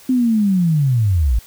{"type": "linear sweep", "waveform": "sine", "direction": "down", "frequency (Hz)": [261.6, 50.7], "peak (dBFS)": -12, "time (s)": [0.09, 1.39], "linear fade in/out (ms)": 5, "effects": ["white hiss -44 dBFS RMS until 1.46 s"]}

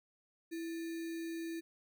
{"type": "tone with sample-and-hold", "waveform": "sine", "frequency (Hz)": 330.4, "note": "E4", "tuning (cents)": 4, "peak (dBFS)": -38, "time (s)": [0.51, 1.61], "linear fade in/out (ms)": 20, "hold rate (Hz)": 2100, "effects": []}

